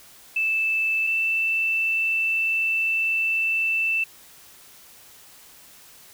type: tone pair in turn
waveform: sine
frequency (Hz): 2637 / 2658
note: E7 / E7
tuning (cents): 0 / +14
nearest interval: unison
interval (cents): 14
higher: second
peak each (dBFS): -20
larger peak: neither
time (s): 0.36-1.07 / 1.07-4.04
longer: second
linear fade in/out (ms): 5
effects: white hiss -49 dBFS RMS until 6.13 s